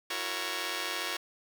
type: chord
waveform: 5% pulse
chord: F# dominant seventh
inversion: third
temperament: just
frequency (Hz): 333 / 370 / 462.5 / 555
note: E4 / F#4 / A#4 / C#5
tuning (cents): +18 / 0 / -14 / +2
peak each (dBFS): -28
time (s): 0.1-1.17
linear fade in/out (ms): 5
effects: none